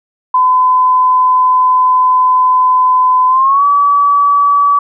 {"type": "tone with pitch glide", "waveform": "sine", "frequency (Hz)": [1014, 1144.8], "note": ["B5", "D6"], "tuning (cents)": [45, -45], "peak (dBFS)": -6, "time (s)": [0.34, 4.79], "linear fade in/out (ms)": 5, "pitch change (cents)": 210, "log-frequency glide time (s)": [3.28, 3.65], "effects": []}